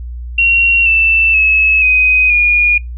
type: tone with pitch steps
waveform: sine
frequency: 2742 / 2662 / 2585 / 2510 / 2437 Hz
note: F7 / E7 / E7 / D#7 / D#7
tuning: -32 / +16 / -34 / +15 / -37 cents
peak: -7 dBFS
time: 0.38-2.78 s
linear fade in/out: 5 ms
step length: 480 ms
effects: noise-tail reverb RT60 0.2 s tail -25 dB re dry + added 60 Hz sine -22 dBFS peak until 2.97 s